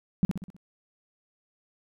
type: tone with echo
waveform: sine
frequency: 185 Hz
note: F#3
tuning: in tune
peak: -17 dBFS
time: 0.23-0.25 s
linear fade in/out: 0 ms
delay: 63 ms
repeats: 5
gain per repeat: -6 dB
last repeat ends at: 0.565 s
effects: none